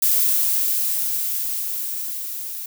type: noise with level ramp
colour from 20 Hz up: violet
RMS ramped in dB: -17 to -31 dBFS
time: 0.02-2.66 s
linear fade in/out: 5 ms
effects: none